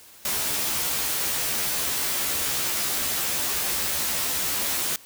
white noise with comb filter, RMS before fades -26 dBFS, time 0.25-4.96 s, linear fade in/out 2 ms, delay 14 ms, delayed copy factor +1, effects white hiss -49 dBFS RMS until 5.05 s

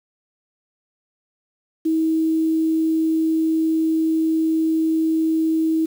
sine tone with quantisation, 320.6 Hz, E4, 48 cents flat, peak -16 dBFS, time 1.85-5.86 s, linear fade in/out 10 ms, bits 7, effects none

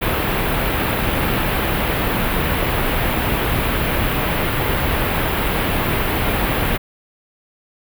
pink band-stop noise, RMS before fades -19 dBFS, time 0.01-6.78 s, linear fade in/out 20 ms, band 3200 to 13000 Hz, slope 24 dB/octave, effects none

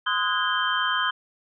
sine tone cluster, 1030 / 1259 / 1463 / 1636 / 3125 Hz, C6 / D#6 / F#6 / G#6 / G7, -28 / +20 / -20 / -26 / -6 cents, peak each -28 dBFS, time 0.06-1.11 s, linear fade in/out 10 ms, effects none

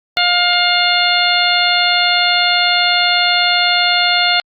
harmonic tone, 708 Hz, F5, 23 cents sharp, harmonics 1 / 2 / 3 / 4 / 5 / 6, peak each -18 / -18 / -18 / -18 / -18 / -18 dBFS, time 0.17-4.4 s, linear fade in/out 0 ms, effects Opus 48 kbps

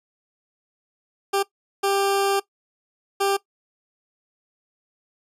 20% pulse tone bursts at uneven times, 395.4 Hz, G4, 15 cents sharp, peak -14 dBFS, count 3, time 1.33-1.43 / 1.83-2.4 / 3.2-3.37 s, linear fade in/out 10 ms, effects noise-tail reverb RT60 0.1 s tail -19 dB re dry + resampled to 32000 Hz

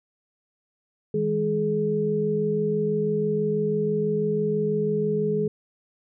sine tone cluster, 158.9 / 205 / 424 Hz, D#3 / G#3 / G#4, +37 / -22 / +36 cents, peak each -28 / -28 / -23 dBFS, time 1.14-5.48 s, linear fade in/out 5 ms, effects none

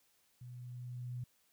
sine tone with level ramp, 123.47 Hz, B2, in tune, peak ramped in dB -47 to -38 dBFS, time 0.41-1.24 s, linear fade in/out 5 ms, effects white hiss -73 dBFS RMS until 1.52 s

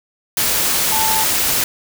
sine tone in noise, 880 Hz, A5, in tune, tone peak -19 dBFS, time 0.92-1.24 s, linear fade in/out 2 ms, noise white, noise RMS -17 dBFS, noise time 0.37-1.64 s, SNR -5 dB, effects none

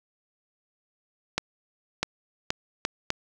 accelerating click train, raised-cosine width 0.2 ms, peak -7 dBFS, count 5, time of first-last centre 1.38-3.104 s, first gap 650 ms, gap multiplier 0.73, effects none

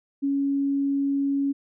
sine tone, 278.3 Hz, C#4, 7 cents sharp, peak -21 dBFS, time 0.22-1.53 s, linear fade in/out 20 ms, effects none

